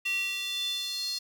square tone with high-pass filter sweep, 389.3 Hz, G4, 12 cents flat, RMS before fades -32 dBFS, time 0.05-1.19 s, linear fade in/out 10 ms, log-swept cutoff 2600 to 4500 Hz, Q 7.6, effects none

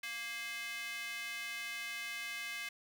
square tone with high-pass filter, 233.1 Hz, A#3, in tune, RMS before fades -42 dBFS, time 0.03-2.69 s, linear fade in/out 5 ms, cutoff 2100 Hz, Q 2.8, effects none

